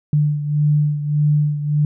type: beating tone pair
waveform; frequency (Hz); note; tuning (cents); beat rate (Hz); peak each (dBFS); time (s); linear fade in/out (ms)
sine; 148.3 / 150; D3 / D3; +17 / +37; 1.7; -15 / -21; 0.13-1.85; 2
effects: none